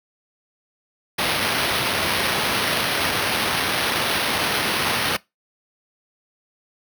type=noise with sample-and-hold; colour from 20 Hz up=white; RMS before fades=-22 dBFS; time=1.18-5.17 s; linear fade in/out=10 ms; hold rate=7350 Hz; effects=noise-tail reverb RT60 0.2 s tail -22 dB re dry + high-pass 80 Hz 12 dB/octave